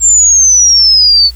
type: exponential sweep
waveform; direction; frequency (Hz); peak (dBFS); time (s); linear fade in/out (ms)
sine; down; 7459 to 4435; -3; 0-1.31; 50
effects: added 60 Hz sine -26 dBFS peak until 1.35 s + white hiss -42 dBFS RMS until 1.35 s